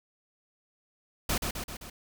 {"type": "noise with echo", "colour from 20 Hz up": "pink", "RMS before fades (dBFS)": -28, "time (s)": [1.29, 1.38], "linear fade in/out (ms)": 5, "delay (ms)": 130, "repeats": 4, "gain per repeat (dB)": -4, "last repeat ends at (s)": 1.9, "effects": []}